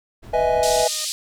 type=noise with tremolo; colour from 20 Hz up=brown; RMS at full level=-35 dBFS; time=0.22-0.85 s; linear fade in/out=20 ms; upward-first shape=triangle; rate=6.3 Hz; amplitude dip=35%
type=chord; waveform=triangle; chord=E major seventh; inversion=second; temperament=equal with one note detuned; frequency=493.9 / 622.3 / 655.8 / 830.6 Hz; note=B4 / D#5 / E5 / G#5; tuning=0 / 0 / -9 / 0 cents; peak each=-20 dBFS; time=0.33-0.88 s; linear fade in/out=10 ms
type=tone with exponential growth; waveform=10% pulse; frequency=616 Hz; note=D#5; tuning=17 cents flat; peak=-25 dBFS; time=0.4-1.05 s; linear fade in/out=5 ms; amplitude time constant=140 ms
type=band-pass noise; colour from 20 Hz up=pink; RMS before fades=-26 dBFS; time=0.63-1.12 s; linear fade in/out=0 ms; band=3600 to 9500 Hz; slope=24 dB/octave
effects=none